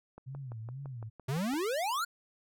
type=click train; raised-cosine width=1 ms; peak=-34 dBFS; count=9; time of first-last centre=0.18-1.536 s; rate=5.9 Hz
type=tone with vibrato; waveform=sine; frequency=124.2 Hz; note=B2; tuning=10 cents sharp; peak=-39 dBFS; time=0.26-1.1 s; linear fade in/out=20 ms; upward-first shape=sine; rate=2.2 Hz; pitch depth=210 cents each way
type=exponential sweep; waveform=square; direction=up; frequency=123.47 to 1480 Hz; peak=-31 dBFS; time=1.28-2.05 s; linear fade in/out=10 ms
effects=none